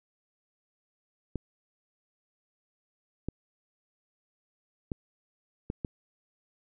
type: clicks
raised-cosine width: 3 ms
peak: -19 dBFS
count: 5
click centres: 1.357 / 3.286 / 4.918 / 5.701 / 5.848 s
effects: none